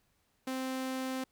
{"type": "tone", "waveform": "sawtooth", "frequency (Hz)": 260.9, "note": "C4", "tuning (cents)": -5, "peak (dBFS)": -30, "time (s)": [0.47, 1.24], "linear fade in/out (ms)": 5, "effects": ["pink hiss -74 dBFS RMS until 1.31 s"]}